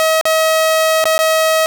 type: tone with dropouts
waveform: sawtooth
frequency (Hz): 638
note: D#5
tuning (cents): +43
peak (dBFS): -7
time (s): 0-1.66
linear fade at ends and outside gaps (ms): 0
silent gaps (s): 0.212-0.254 / 1.041-1.055 / 1.18-1.19
effects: none